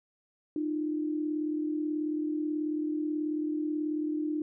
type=tone pair together; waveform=sine; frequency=304 / 342.4 Hz; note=D#4 / F4; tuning=-40 / -34 cents; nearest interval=major second; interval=206 cents; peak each=-29 / -37 dBFS; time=0.56-4.42 s; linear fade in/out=2 ms; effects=none